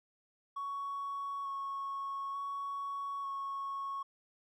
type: tone with vibrato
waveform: triangle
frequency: 1108.7 Hz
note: C#6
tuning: in tune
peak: -33 dBFS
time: 0.56-4.03 s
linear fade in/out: 10 ms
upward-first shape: square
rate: 0.56 Hz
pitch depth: 11 cents each way
effects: tanh soft clip ceiling -33 dBFS